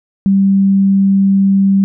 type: tone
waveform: sine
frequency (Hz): 195.4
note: G3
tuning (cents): -5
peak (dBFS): -7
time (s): 0.26-1.84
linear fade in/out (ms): 0
effects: none